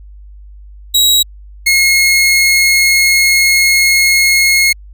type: tone pair in turn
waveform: sawtooth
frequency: 3853 / 2162 Hz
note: B7 / C#7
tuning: -44 / -44 cents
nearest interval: minor seventh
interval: 1000 cents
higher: first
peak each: -4 dBFS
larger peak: neither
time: 0.94-1.23 / 1.66-4.73 s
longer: second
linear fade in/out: 10 ms
effects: added 50 Hz sine -32 dBFS peak until 4.93 s